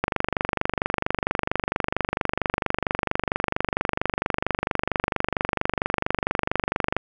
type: click train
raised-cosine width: 0.5 ms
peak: -6 dBFS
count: 170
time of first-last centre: 0.04-6.966 s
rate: 24.4 Hz
effects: none